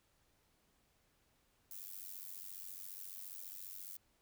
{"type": "noise with amplitude modulation", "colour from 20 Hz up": "violet", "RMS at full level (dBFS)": -45, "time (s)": [1.71, 3.97], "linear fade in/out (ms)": 2, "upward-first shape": "sine", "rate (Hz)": 94.6, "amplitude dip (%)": 95, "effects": ["pink hiss -75 dBFS RMS until 4.21 s"]}